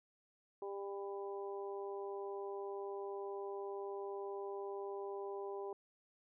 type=harmonic tone; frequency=199 Hz; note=G3; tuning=26 cents sharp; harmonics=2 / 3 / 4 / 5; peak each=-42 / -52 / -50 / -52 dBFS; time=0.62-5.73 s; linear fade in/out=2 ms; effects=none